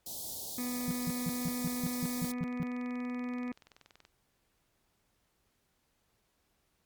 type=band-stop noise; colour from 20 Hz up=white; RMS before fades=-41 dBFS; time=0.06-2.32 s; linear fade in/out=5 ms; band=850 to 3600 Hz; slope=48 dB/octave
type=harmonic tone; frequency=246.9 Hz; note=B3; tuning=in tune; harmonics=1 / 2 / 3 / 4 / 5 / 7 / 8 / 9 / 10; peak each=-34 / -47 / -53 / -53 / -51 / -55 / -55 / -53 / -56 dBFS; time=0.58-3.52 s; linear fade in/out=2 ms
type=click train; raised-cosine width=0.2 ms; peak=-37 dBFS; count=72; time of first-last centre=0.67-4.051 s; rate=21 Hz
type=tone bursts; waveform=sine; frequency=172.5 Hz; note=F3; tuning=21 cents flat; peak=-30 dBFS; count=10; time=0.88-2.63 s; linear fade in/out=0 ms; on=31 ms; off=160 ms
effects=pink hiss -75 dBFS RMS until 6.85 s + MP3 96 kbps